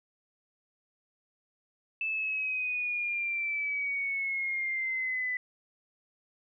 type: exponential sweep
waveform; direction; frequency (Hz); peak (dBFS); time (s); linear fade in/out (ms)
sine; down; 2637 to 1991; -29; 2.01-5.37; 2
effects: none